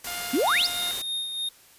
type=noise; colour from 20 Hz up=white; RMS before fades=-34 dBFS; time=0.04-1.02 s; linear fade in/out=5 ms
type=tone; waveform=10% pulse; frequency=705 Hz; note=F5; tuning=16 cents sharp; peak=-25 dBFS; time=0.07-0.91 s; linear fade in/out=0 ms
type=exponential sweep; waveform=sine; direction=up; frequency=230.9 to 5588 Hz; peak=-20 dBFS; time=0.33-0.67 s; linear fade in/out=10 ms
type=tone with tremolo; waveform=square; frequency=3690 Hz; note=A#7; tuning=18 cents flat; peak=-27 dBFS; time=0.47-1.49 s; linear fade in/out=5 ms; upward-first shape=sine; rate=3.3 Hz; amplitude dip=45%
effects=white hiss -54 dBFS RMS until 1.78 s + resampled to 32000 Hz